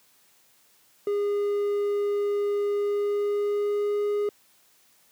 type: tone with pitch glide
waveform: triangle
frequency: 408.6 to 412.9 Hz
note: G#4 to G#4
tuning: -28 to -10 cents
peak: -21 dBFS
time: 1.07-4.29 s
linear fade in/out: 2 ms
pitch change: +18 cents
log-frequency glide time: 2.73-4.04 s
effects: white hiss -61 dBFS RMS until 5.11 s + high-pass 100 Hz 12 dB/octave